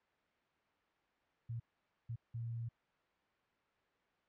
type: tone bursts at uneven times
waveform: sine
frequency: 116.2 Hz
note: A#2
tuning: 5 cents flat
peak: -39 dBFS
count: 3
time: 1.49-1.6 / 2.09-2.16 / 2.34-2.69 s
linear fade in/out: 10 ms
effects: white hiss -75 dBFS RMS until 4.28 s + low-pass 2000 Hz 12 dB/octave